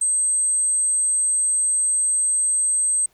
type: tone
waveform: sine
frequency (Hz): 8280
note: C9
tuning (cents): -19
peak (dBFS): -17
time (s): 0.01-3.06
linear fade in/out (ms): 5
effects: pink hiss -61 dBFS RMS until 3.13 s